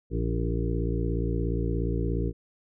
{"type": "harmonic tone with a mistuned harmonic", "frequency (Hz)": 57, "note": "A#1", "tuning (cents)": -38, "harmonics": [1, 2, 3, 5, 6, 7, 8], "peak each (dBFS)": [-28, -31, -33, -35, -36, -36, -37], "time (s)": [0.1, 2.33], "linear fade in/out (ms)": 50, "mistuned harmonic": 8, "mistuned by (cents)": 24, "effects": []}